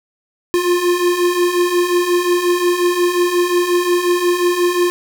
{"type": "beating tone pair", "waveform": "square", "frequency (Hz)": [349.2, 354.8], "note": ["F4", "F4"], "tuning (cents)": [0, 27], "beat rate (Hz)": 5.6, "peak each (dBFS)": [-20, -15], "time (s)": [0.54, 4.9], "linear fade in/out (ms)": 0, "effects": []}